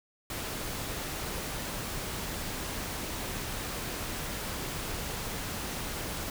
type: noise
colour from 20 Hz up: pink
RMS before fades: -36 dBFS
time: 0.3-6.3 s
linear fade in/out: 2 ms
effects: none